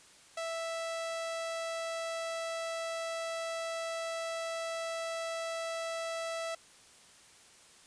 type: tone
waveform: sawtooth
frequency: 659.3 Hz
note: E5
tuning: in tune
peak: -31 dBFS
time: 0.37-6.55 s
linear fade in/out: 5 ms
effects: white hiss -58 dBFS RMS until 7.86 s + resampled to 22050 Hz